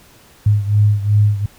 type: beating tone pair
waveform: sine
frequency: 103.4 / 106.1 Hz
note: G#2 / G#2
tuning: -7 / +38 cents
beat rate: 2.7 Hz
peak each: -12 / -16 dBFS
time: 0.46-1.46 s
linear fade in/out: 5 ms
effects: pink hiss -47 dBFS RMS until 1.58 s